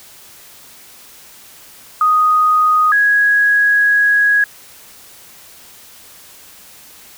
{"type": "tone pair in turn", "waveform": "sine", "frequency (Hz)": [1244.5, 1661.2], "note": ["D#6", "G#6"], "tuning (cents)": [0, 0], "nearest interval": "perfect fourth", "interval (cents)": 500, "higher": "second", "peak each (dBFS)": -9, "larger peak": "neither", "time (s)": [[2.01, 2.92], [2.92, 4.44]], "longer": "second", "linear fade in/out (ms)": 2, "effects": ["white hiss -41 dBFS RMS until 7.17 s"]}